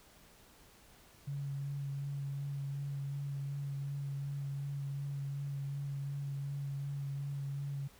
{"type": "tone with vibrato", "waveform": "sine", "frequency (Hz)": 140, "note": "C#3", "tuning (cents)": 18, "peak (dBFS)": -36, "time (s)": [1.27, 7.88], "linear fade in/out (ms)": 10, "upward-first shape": "sine", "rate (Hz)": 2.7, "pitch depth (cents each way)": 15, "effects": ["pink hiss -61 dBFS RMS until 7.99 s"]}